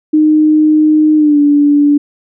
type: tone with pitch glide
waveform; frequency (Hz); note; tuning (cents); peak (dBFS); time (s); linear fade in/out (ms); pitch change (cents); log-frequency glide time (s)
sine; 307.3 to 290.2; D#4 to D4; -21 to -21; -5; 0.13-1.98; 10; -100; 1.16-1.39
effects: none